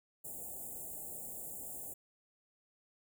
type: band-stop noise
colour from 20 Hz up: white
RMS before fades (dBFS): -45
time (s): 0.24-1.94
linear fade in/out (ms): 10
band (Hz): 830 to 7100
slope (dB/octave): 96
effects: none